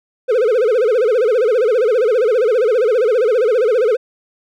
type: tone with vibrato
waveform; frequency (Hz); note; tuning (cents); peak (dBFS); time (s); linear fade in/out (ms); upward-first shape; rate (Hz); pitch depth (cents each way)
triangle; 466.2; A#4; 0; -9; 0.28-3.97; 20; sine; 15; 200
effects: none